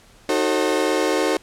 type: chord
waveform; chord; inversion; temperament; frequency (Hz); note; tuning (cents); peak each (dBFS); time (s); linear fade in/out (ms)
35% pulse; D# diminished seventh; none; just; 311.1 / 373.4 / 448 / 537.6; D#4 / F#4 / A4 / C5; 0 / +16 / +31 / +47; -22; 0.29-1.37; 2
effects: pink hiss -51 dBFS RMS until 1.42 s + low-pass 10000 Hz 12 dB/octave